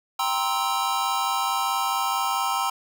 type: chord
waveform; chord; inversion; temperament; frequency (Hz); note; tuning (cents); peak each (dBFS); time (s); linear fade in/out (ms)
square; C dominant seventh; second; just; 784.9 / 941.9 / 1046.5 / 1308.1; G5 / Bb5 / C6 / E6; +2 / +18 / 0 / -14; -29; 0.19-2.7; 5
effects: none